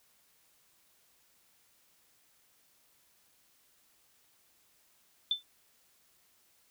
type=tone with exponential decay; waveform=sine; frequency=3532 Hz; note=A7; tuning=6 cents sharp; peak=-23 dBFS; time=5.31-5.43 s; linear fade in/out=2 ms; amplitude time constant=25 ms; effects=white hiss -68 dBFS RMS until 6.7 s